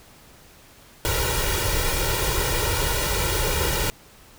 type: noise with comb filter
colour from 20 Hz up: pink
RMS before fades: -23 dBFS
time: 1.05-3.9 s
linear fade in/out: 0 ms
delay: 2.1 ms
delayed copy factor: +0.85
effects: pink hiss -50 dBFS RMS until 4.38 s